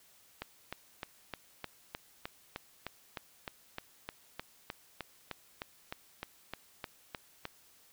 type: click train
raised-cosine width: 0.3 ms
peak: -22 dBFS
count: 24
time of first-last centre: 0.42-7.454 s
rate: 3.27 Hz
effects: white hiss -63 dBFS RMS until 7.92 s